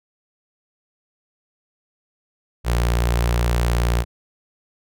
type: tone with notch filter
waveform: sawtooth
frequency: 59 Hz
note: A#1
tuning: 22 cents sharp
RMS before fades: -19 dBFS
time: 2.64-4.05 s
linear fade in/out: 50 ms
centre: 250 Hz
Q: 1.4
effects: none

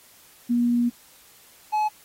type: tone pair in turn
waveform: sine / triangle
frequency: 239.7 / 852.5 Hz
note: A#3 / G#5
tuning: +48 / +45 cents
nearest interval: octave + minor seventh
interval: 2197 cents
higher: second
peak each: -18 dBFS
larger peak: neither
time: 0.49-0.9 / 1.72-1.89 s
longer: first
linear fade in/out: 20 ms
effects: white hiss -53 dBFS RMS until 2.04 s + AAC 48 kbps

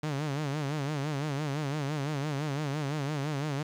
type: tone with vibrato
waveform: sawtooth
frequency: 145.3 Hz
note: D3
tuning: 18 cents flat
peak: -26 dBFS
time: 0.03-3.63 s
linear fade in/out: 5 ms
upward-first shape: sine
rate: 5.9 Hz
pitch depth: 120 cents each way
effects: low-pass 7000 Hz 12 dB/octave + 10-bit

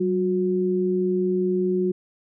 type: tone pair together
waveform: sine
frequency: 188.75 / 363.8 Hz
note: F#3 / F#4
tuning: +35 / -29 cents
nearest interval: major seventh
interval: 1136 cents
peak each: -24 / -21 dBFS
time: 0-1.92 s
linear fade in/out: 10 ms
effects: none

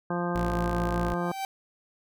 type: harmonic tone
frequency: 174.61 Hz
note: F3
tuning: in tune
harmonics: 1 / 2 / 3 / 4 / 5 / 6 / 7 / 9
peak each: -30 / -33 / -35 / -36 / -37 / -38 / -38 / -40 dBFS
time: 0.1-1.32 s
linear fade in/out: 5 ms
type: tone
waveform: sawtooth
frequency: 56.5 Hz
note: A1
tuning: 47 cents sharp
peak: -26 dBFS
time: 0.35-1.14 s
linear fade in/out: 5 ms
type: tone with exponential growth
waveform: 45% pulse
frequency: 776 Hz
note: G5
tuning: 18 cents flat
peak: -28 dBFS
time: 0.94-1.45 s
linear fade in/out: 1 ms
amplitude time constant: 110 ms
effects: none

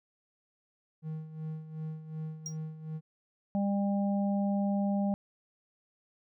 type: tone with tremolo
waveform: triangle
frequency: 157.2 Hz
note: D#3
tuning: 18 cents sharp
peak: -32 dBFS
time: 1.02-3.01 s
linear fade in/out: 50 ms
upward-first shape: sine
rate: 2.7 Hz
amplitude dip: 70%
type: tone with exponential decay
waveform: triangle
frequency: 5700 Hz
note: F8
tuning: 34 cents sharp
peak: -31 dBFS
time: 2.46-2.57 s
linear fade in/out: 2 ms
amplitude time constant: 22 ms
type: harmonic tone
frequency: 200 Hz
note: G3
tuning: 35 cents sharp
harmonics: 1 / 3 / 4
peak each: -27 / -37 / -39 dBFS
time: 3.55-5.14 s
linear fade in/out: 0 ms
effects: none

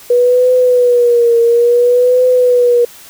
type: tone with vibrato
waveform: sine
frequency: 485 Hz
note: B4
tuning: 31 cents flat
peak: -6 dBFS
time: 0.1-2.85 s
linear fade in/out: 5 ms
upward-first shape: triangle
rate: 0.58 Hz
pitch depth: 74 cents each way
effects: white hiss -37 dBFS RMS until 3.09 s

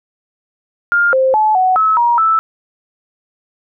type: tone with pitch steps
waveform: sine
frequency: 1406 / 525 / 861 / 744 / 1295 / 949 / 1317 Hz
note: F6 / C5 / A5 / F#5 / E6 / A#5 / E6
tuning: +11 / +6 / -38 / +9 / -31 / +31 / -2 cents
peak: -9 dBFS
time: 0.92-2.39 s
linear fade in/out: 0 ms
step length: 210 ms
effects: none

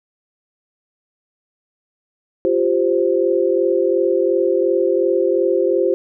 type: chord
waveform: sine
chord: F suspended second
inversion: none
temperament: equal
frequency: 349.2 / 392 / 523.3 Hz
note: F4 / G4 / C5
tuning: 0 / 0 / 0 cents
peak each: -18 dBFS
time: 2.45-5.94 s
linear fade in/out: 0 ms
effects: none

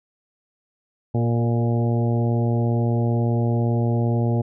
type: harmonic tone with a mistuned harmonic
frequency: 117.8 Hz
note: A#2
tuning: 19 cents sharp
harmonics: 1 / 2 / 3 / 4 / 5 / 6 / 7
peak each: -19 / -25 / -29 / -31 / -33 / -35 / -36 dBFS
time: 1.14-4.42 s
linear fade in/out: 10 ms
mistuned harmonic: 4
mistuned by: -19 cents
effects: none

